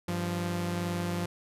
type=tone pair together; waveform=sawtooth; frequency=98.2 / 174.17 Hz; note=G2 / F3; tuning=+4 / -4 cents; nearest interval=minor seventh; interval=992 cents; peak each=-31 / -27 dBFS; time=0.08-1.26 s; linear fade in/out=5 ms; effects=resampled to 32000 Hz